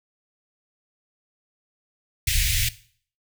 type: band-stop noise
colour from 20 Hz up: pink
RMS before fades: -22 dBFS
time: 2.27-2.69 s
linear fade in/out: 5 ms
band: 120 to 1900 Hz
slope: 48 dB/octave
effects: noise-tail reverb RT60 0.5 s tail -17 dB re dry